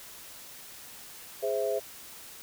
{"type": "chord", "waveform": "sine", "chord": "Ab augmented", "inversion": "none", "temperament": "equal", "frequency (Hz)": [415.3, 523.3, 659.3], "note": ["Ab4", "C5", "E5"], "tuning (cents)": [0, 0, 0], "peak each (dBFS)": -31, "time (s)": [1.42, 1.8], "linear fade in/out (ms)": 20, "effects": ["white hiss -47 dBFS RMS until 2.42 s"]}